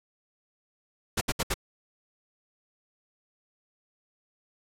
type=noise bursts; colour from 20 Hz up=pink; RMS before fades=-26 dBFS; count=4; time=1.17-1.542 s; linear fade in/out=10 ms; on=42 ms; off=68 ms; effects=low-pass 12000 Hz 12 dB/octave